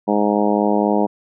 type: harmonic tone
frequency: 103.83 Hz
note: G#2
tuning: in tune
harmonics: 2 / 3 / 4 / 5 / 6 / 7 / 8 / 9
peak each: -19 / -21 / -22 / -23 / -24 / -24 / -25 / -26 dBFS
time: 0.07-1.07 s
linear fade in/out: 20 ms
effects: none